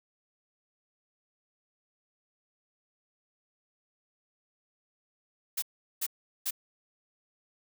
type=noise bursts; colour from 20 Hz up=blue; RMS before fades=-31 dBFS; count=3; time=5.57-6.509 s; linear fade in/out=10 ms; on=53 ms; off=390 ms; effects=none

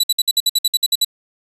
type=tone bursts; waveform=sawtooth; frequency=3951 Hz; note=B7; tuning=in tune; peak=-9 dBFS; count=12; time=0-1.047 s; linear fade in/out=5 ms; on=35 ms; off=57 ms; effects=resampled to 32000 Hz

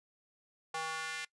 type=tone with high-pass filter sweep; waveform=square; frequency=160 Hz; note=D#3; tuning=49 cents sharp; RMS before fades=-39 dBFS; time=0.74-1.25 s; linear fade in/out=5 ms; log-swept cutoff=830 to 2000 Hz; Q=1.7; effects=noise-tail reverb RT60 0.1 s tail -21 dB re dry + resampled to 22050 Hz

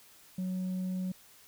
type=tone with tanh clipping; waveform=sine; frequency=185 Hz; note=F#3; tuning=in tune; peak=-32 dBFS; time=0.38-1.12 s; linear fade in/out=5 ms; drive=2 dB; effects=white hiss -58 dBFS RMS until 1.47 s

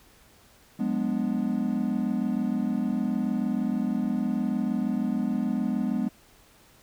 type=chord; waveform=triangle; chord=G# half-diminished seventh; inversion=third; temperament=equal with one note detuned; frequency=181.19 / 207.7 / 246.9 / 293.7 Hz; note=F#3 / G#3 / B3 / D4; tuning=-36 / 0 / 0 / 0 cents; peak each=-32 / -26 / -26 / -32 dBFS; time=0.79-6.09 s; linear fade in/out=10 ms; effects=pink hiss -57 dBFS RMS until 6.82 s

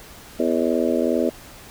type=harmonic tone with a mistuned harmonic; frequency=82.41 Hz; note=E2; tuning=in tune; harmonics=3 / 4 / 5 / 6 / 7 / 8; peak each=-23 / -24 / -25 / -26 / -26 / -27 dBFS; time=0.39-1.3 s; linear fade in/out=10 ms; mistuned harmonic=8; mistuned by=-60 cents; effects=pink hiss -43 dBFS RMS until 1.7 s

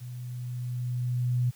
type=tone with level ramp; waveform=sine; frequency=123.47 Hz; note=B2; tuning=in tune; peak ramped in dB=-36 to -21 dBFS; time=0-1.51 s; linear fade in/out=20 ms; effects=white hiss -57 dBFS RMS until 1.55 s + high-pass 80 Hz 12 dB/octave

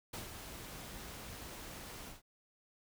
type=noise with ADSR envelope; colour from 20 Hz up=pink; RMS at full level=-43 dBFS; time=0.13-2.22 s; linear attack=8 ms; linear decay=130 ms; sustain=-5 dB; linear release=150 ms; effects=none

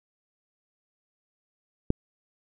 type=click; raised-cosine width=3 ms; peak=-9 dBFS; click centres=1.904 s; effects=none

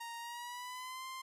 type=tone with pitch glide; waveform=sawtooth; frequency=932.3 to 1046.5 Hz; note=A#5 to C6; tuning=0 to 0 cents; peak=-39 dBFS; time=0-1.22 s; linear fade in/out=10 ms; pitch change=+200 cents; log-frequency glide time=0.19-1.06 s; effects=resampled to 32000 Hz

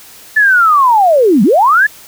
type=linear two-way sweep; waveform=sine; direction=down then up; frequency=1760 to 178.7 to 1760 Hz; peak=-5 dBFS; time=0.36-1.87 s; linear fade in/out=10 ms; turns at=1.43 s; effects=white hiss -37 dBFS RMS until 2.07 s

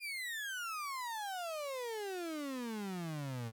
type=exponential sweep; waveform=35% pulse; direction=down; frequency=2450 to 110 Hz; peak=-37 dBFS; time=0-3.52 s; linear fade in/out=50 ms; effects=none

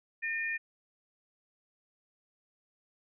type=tone pair together; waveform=sine; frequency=1819 / 2428 Hz; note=A#6 / D#7; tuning=-43 / -43 cents; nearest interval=perfect fourth; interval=500 cents; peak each=-33 / -35 dBFS; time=0.22-0.58 s; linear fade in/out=20 ms; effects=none

